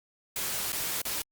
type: noise with dropouts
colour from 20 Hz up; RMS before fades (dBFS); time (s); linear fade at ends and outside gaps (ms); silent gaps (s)
white; -32; 0.36-1.22; 2; 0.721-0.728 / 1.018-1.052
effects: Opus 48 kbps